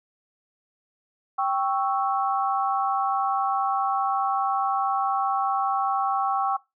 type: chord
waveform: sine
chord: C# diminished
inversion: second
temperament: equal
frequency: 784 / 1108.7 / 1318.5 Hz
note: G5 / C#6 / E6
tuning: 0 / 0 / 0 cents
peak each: -24 / -26 / -29 dBFS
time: 1.38-6.57 s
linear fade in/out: 10 ms
effects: noise-tail reverb RT60 0.2 s tail -19 dB re dry